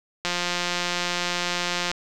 click train, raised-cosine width 0.2 ms, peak -8 dBFS, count 294, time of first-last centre 0.25-1.915 s, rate 176 Hz, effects none

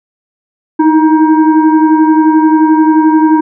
sine tone with frequency modulation, 311.3 Hz, D#4, 1 cent sharp, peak -4 dBFS, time 0.79-3.41 s, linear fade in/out 10 ms, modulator 634 Hz, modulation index 0.86, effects none

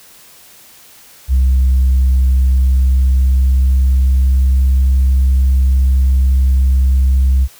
sine tone with pitch glide, 65 to 65.87 Hz, C2 to C2, -11 to +12 cents, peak -6 dBFS, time 1.28-7.48 s, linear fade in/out 50 ms, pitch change +23 cents, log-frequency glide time 1.97-4.74 s, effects tanh soft clip ceiling -6 dBFS + white hiss -42 dBFS RMS until 7.59 s

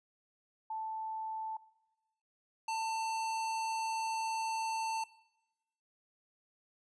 sine / square tone pair in turn, 880 / 892.8 Hz, A5 / A5, 0 / +25 cents, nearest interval unison, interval 25 cents, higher second, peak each -36 / -34 dBFS, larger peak second, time 0.7-1.57 / 2.68-5.04 s, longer second, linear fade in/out 5 ms, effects noise-tail reverb RT60 1.0 s tail -20 dB re dry + resampled to 22050 Hz

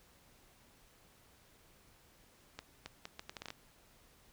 accelerating click train, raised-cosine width 0.2 ms, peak -26 dBFS, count 10, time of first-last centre 2.59-3.504 s, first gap 270 ms, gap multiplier 0.72, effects pink hiss -65 dBFS RMS until 4.32 s

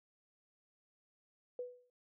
sine tone with exponential decay, 493.9 Hz, B4, in tune, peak -36 dBFS, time 1.59-1.9 s, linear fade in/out 2 ms, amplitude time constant 67 ms, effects none

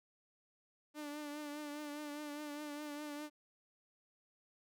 sawtooth tone with vibrato, 295.7 Hz, D4, 12 cents sharp, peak -39 dBFS, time 0.94-3.3 s, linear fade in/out 50 ms, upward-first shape triangle, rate 4.9 Hz, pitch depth 45 cents each way, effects none

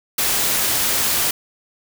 white noise, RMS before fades -19 dBFS, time 0.18-1.31 s, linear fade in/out 5 ms, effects none

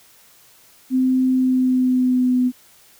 sine tone with pitch glide, 258.2 to 251 Hz, C4 to B3, -23 to +28 cents, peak -14 dBFS, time 0.9-2.52 s, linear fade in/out 50 ms, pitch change -49 cents, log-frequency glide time 1.31-2.4 s, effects white hiss -51 dBFS RMS until 2.99 s

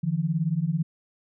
sine beating tone pair, 151.6 / 169.6 Hz, D#3 / E3, -45 / +50 cents, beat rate 18 Hz, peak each -26 / -25 dBFS, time 0.03-0.83 s, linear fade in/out 10 ms, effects none

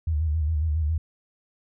sine tone with vibrato, 77.78 Hz, D#2, in tune, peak -21 dBFS, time 0.07-0.98 s, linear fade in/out 5 ms, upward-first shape square, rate 7.3 Hz, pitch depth 72 cents each way, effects none

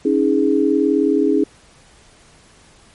sine chord, C# suspended second, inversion none, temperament equal with one note detuned, 277.2 / 316.4 / 415.3 Hz, C#4 / D#4 / G#4, 0 / +29 / 0 cents, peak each -17 dBFS, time 0.05-1.44 s, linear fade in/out 5 ms, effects pink hiss -49 dBFS RMS until 2.94 s + MP3 48 kbps

